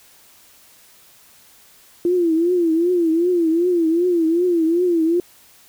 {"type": "tone with vibrato", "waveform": "sine", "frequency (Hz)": 340.4, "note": "F4", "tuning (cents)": -44, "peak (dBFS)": -14, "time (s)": [2.05, 5.2], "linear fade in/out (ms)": 2, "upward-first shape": "triangle", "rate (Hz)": 2.6, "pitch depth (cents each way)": 130, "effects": ["white hiss -50 dBFS RMS until 5.68 s"]}